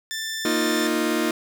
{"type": "tone", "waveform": "15% pulse", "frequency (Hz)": 1774, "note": "A6", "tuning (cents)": 14, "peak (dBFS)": -21, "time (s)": [0.11, 0.87], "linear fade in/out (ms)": 0}
{"type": "chord", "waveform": "sawtooth", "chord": "Bb suspended fourth", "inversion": "none", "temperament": "just", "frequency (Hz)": [233.1, 310.8, 349.6], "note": ["Bb3", "Eb4", "F4"], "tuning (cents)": [0, -2, 2], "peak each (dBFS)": [-22, -20, -21], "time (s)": [0.45, 1.31], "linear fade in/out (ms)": 2}
{"effects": []}